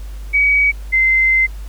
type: tone pair in turn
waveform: sine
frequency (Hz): 2267 / 2073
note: C#7 / C7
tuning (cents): +38 / -17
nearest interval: major second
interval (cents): 155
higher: first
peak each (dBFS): -10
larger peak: neither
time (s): 0.33-0.72 / 0.92-1.47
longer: second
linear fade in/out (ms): 20
effects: added 50 Hz sine -26 dBFS peak until 1.68 s + pink hiss -45 dBFS RMS until 1.68 s